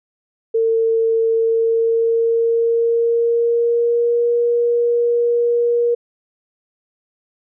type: tone with pitch glide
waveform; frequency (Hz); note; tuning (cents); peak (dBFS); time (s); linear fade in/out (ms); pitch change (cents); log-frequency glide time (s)
sine; 452.3 to 474.8; A4 to A#4; +48 to +32; -13; 0.54-5.95; 10; +84; 1.3-4.31
effects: none